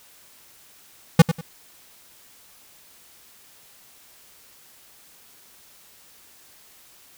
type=tone with echo; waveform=square; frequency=164.81 Hz; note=E3; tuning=in tune; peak=-7 dBFS; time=1.19-1.22 s; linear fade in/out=5 ms; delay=96 ms; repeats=2; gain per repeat=-12 dB; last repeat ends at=1.412 s; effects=white hiss -52 dBFS RMS until 7.17 s